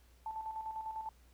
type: tone with tremolo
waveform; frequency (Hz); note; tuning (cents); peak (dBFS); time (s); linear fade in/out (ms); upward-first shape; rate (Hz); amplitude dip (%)
sine; 880; A5; 0; -37; 0.26-1.09; 2; square; 10; 50
effects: added 60 Hz sine -61 dBFS peak until 1.33 s + pink hiss -69 dBFS RMS until 1.33 s